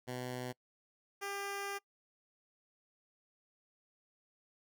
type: tone pair in turn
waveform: 10% pulse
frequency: 125.5 / 399.4 Hz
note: B2 / G4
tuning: +28 / +32 cents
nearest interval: octave + minor sixth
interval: 2004 cents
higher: second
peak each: -31 / -30 dBFS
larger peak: second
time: 0.07-0.53 / 1.21-1.79 s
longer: second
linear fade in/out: 20 ms
effects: noise-tail reverb RT60 0.1 s tail -24 dB re dry